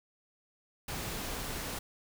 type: noise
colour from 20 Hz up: pink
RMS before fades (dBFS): -38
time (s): 0.88-1.79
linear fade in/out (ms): 5
effects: none